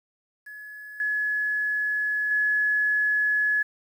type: tone with level steps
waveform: sine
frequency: 1699 Hz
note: G#6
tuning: 39 cents sharp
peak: -38 / -23 / -20 dBFS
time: 0.46-3.63 s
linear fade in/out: 10 ms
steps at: 1 / 2.31 s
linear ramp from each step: 2 ms
effects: 9-bit

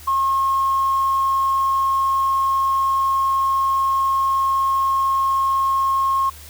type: tone with tanh clipping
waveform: triangle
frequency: 1079 Hz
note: C#6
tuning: 47 cents flat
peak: -15 dBFS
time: 0.07-6.3 s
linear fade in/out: 10 ms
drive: 1 dB
effects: added 75 Hz sine -41 dBFS peak until 6.49 s + white hiss -42 dBFS RMS until 6.49 s

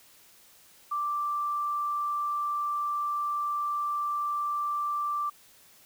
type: tone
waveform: sine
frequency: 1174.7 Hz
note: D6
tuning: in tune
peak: -27 dBFS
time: 0.91-5.3 s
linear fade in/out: 10 ms
effects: white hiss -57 dBFS RMS until 5.85 s

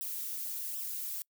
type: noise with flanger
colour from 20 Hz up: violet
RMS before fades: -38 dBFS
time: 0.01-1.22 s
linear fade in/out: 0 ms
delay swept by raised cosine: 0.45 to 5.25 ms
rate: 1.3 Hz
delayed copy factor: -1
effects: noise-tail reverb RT60 0.1 s tail -26 dB re dry

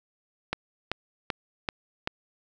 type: click train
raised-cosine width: 0.3 ms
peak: -11 dBFS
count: 5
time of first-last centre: 0.53-2.074 s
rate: 2.59 Hz
effects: none

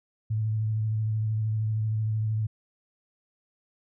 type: tone with vibrato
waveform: sine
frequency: 109 Hz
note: A2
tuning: 16 cents flat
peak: -24 dBFS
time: 0.3-2.47 s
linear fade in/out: 10 ms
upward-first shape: sine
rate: 13 Hz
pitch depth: 23 cents each way
effects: none

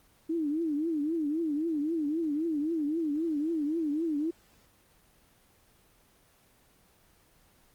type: tone with vibrato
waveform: sine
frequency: 311.1 Hz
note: D#4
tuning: in tune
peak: -27 dBFS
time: 0.29-4.31 s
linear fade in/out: 10 ms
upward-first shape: triangle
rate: 3.8 Hz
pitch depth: 170 cents each way
effects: pink hiss -63 dBFS RMS until 7.74 s + Opus 24 kbps

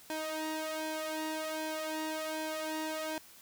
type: tone with flanger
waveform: sawtooth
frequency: 313.4 Hz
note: D#4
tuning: 13 cents sharp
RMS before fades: -37 dBFS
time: 0.1-3.18 s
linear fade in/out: 0 ms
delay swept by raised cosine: 1.2 to 2.13 ms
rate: 1.3 Hz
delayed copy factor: +0.8
effects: white hiss -56 dBFS RMS until 3.41 s

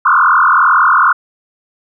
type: tone with frequency modulation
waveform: sine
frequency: 1244.5 Hz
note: D#6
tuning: in tune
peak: -6 dBFS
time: 0.05-1.13 s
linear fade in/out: 10 ms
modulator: 42.1 Hz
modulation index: 5.3
effects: none

